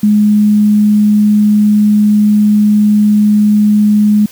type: tone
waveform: sine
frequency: 209.6 Hz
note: G#3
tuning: 16 cents sharp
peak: -5 dBFS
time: 0.03-4.26 s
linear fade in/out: 5 ms
effects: white hiss -37 dBFS RMS until 4.31 s